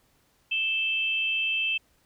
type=tone pair together; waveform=sine; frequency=2637 / 3136 Hz; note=E7 / G7; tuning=0 / 0 cents; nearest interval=minor third; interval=300 cents; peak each=-25 / -30 dBFS; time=0.51-1.78 s; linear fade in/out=10 ms; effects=pink hiss -66 dBFS RMS until 2.05 s